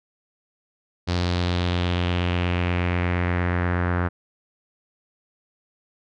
sawtooth tone with low-pass filter sweep, 88.4 Hz, F2, 22 cents sharp, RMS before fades -23 dBFS, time 1.07-4.09 s, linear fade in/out 20 ms, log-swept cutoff 4600 to 1500 Hz, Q 2.8, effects none

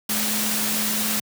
sine tone in noise, 213.7 Hz, G#3, 50 cents sharp, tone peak -29 dBFS, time 0.09-1.2 s, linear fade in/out 5 ms, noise white, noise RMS -24 dBFS, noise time 0.09-1.2 s, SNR -8 dB, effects high-pass 100 Hz 12 dB/octave

